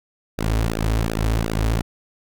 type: tone with flanger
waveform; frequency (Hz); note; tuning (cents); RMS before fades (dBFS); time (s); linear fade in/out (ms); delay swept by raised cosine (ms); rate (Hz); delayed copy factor
sawtooth; 55; A1; 0; -21; 0.38-1.82; 5; 0.92 to 5.92; 2.7; -0.95
effects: none